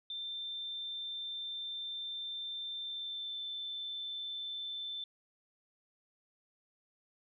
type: tone with pitch glide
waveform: sine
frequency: 3570 to 3537 Hz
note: A7 to A7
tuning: +24 to +8 cents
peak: -38 dBFS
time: 0.1-5.04 s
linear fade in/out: 2 ms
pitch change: -16 cents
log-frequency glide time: 2.82-3.41 s
effects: none